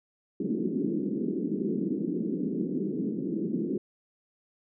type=band-pass noise; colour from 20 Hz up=pink; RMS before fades=-30 dBFS; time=0.4-3.78 s; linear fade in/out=5 ms; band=180 to 390 Hz; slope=48 dB/octave; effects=none